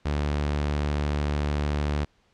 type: tone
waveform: sawtooth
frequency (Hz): 73.42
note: D2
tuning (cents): 0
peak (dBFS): -20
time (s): 0.05-2.05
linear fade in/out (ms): 10
effects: pink hiss -65 dBFS RMS until 2.33 s + low-pass 5000 Hz 12 dB/octave